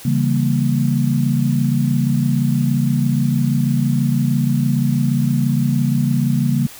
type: chord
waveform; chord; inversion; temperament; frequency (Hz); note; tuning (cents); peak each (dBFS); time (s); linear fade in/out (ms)
sine; C# diminished seventh; none; equal; 138.59 / 164.81 / 196 / 233.1; C#3 / E3 / G3 / Bb3; 0 / 0 / 0 / 0; -17 / -22 / -22 / -19; 0.05-6.67; 5
effects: white hiss -38 dBFS RMS until 6.79 s